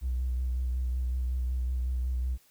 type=tone with vibrato; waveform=triangle; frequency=62.7 Hz; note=B1; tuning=27 cents sharp; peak=-23 dBFS; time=0.01-2.38 s; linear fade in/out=50 ms; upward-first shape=sine; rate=5.4 Hz; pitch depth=31 cents each way; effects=tanh soft clip ceiling -25 dBFS + white hiss -63 dBFS RMS until 2.5 s